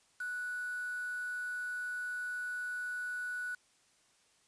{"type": "tone with quantisation", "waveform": "sine", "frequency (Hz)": 1476, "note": "F#6", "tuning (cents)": -5, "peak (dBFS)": -36, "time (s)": [0.2, 3.55], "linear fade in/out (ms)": 5, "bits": 8, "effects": ["white hiss -69 dBFS RMS until 4.47 s", "resampled to 22050 Hz"]}